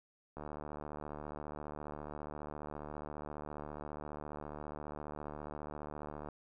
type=click train; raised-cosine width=1 ms; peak=-30 dBFS; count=443; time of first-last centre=0.37-6.287 s; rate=74.7 Hz; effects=none